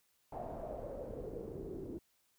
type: noise with low-pass filter sweep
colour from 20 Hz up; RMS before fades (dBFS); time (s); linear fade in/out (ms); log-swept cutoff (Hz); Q
pink; -44; 0.32-1.99; 5; 740 to 340; 5.3
effects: white hiss -75 dBFS RMS until 2.38 s